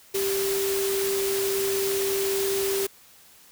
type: tone in noise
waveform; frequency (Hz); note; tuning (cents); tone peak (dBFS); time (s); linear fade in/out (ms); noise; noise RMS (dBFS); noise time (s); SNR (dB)
sine; 392; G4; 0; -24; 0.14-2.87; 10; white; -30; 0.14-2.87; +3
effects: white hiss -53 dBFS RMS until 3.51 s